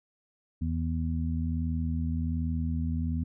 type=harmonic tone; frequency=81.3 Hz; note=E2; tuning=23 cents flat; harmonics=1 / 2 / 3; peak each=-29 / -34 / -33 dBFS; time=0.61-3.24 s; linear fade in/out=10 ms; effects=none